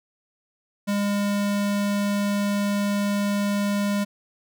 square tone, 203 Hz, G#3, 39 cents flat, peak -22 dBFS, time 0.87-4.05 s, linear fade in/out 20 ms, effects none

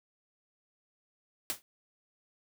white noise with exponential decay, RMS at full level -30 dBFS, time 1.5-1.62 s, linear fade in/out 0 ms, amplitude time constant 25 ms, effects none

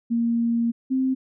sine tone pair in turn, 233.1 / 261.8 Hz, A#3 / C4, 0 / +1 cents, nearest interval major second, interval 201 cents, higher second, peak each -19 dBFS, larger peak neither, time 0.1-0.72 / 0.9-1.15 s, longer first, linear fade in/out 20 ms, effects none

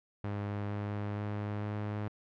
sawtooth tone with pitch steps, 102.2 / 102.97 / 103.75 / 104.53 Hz, G#2 / G#2 / G#2 / G#2, -27 / -14 / -1 / +12 cents, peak -30 dBFS, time 0.24-2.08 s, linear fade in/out 0 ms, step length 460 ms, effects low-pass 2000 Hz 12 dB/octave

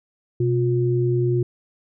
sine tone pair together, 125.9 / 356.1 Hz, B2 / F4, +34 / +34 cents, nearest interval octave + tritone, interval 1800 cents, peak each -19 / -21 dBFS, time 0.4-1.43 s, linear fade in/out 5 ms, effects none

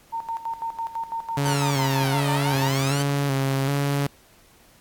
sine tone with tremolo, 913 Hz, A#5, 36 cents flat, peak -25 dBFS, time 0.12-2.69 s, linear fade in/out 20 ms, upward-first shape square, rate 6 Hz, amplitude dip 75%
sawtooth tone with vibrato, 138.59 Hz, C#3, in tune, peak -17 dBFS, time 1.37-4.07 s, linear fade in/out 5 ms, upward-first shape square, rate 1.3 Hz, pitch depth 35 cents each way
10% pulse exponential two-way sweep, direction down then up, 1568 to 583 to 1568 Hz, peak -21 dBFS, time 1.45-3.03 s, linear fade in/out 10 ms, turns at 2.31 s
effects pink hiss -55 dBFS RMS until 4.8 s + AAC 64 kbps

